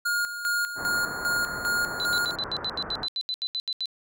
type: tone with tremolo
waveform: square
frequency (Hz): 1423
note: F6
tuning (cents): +32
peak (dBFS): -24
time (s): 0.05-2.36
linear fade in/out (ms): 10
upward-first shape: square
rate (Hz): 2.5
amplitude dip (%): 65
type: low-pass noise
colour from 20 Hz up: white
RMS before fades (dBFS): -37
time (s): 0.75-3.08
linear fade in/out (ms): 50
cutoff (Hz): 1600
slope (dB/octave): 48
type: tone bursts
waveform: sine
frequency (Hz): 4015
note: B7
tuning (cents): +28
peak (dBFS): -26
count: 15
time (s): 2-3.857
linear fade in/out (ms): 0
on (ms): 51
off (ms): 78
effects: none